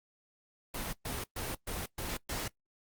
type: noise bursts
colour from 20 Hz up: pink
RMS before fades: -37 dBFS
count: 6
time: 0.74-2.48 s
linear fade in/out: 5 ms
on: 190 ms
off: 120 ms
effects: noise-tail reverb RT60 0.1 s tail -21 dB re dry + Opus 24 kbps